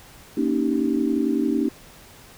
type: chord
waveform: sine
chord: Eb dominant seventh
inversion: second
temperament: just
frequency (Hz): 233.3 / 280 / 311.1 / 388.9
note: Bb3 / Db4 / Eb4 / G4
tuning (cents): +2 / +18 / 0 / -14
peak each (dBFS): -25 / -23 / -24 / -28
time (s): 0.37-1.69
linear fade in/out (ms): 5
effects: pink hiss -47 dBFS RMS until 2.37 s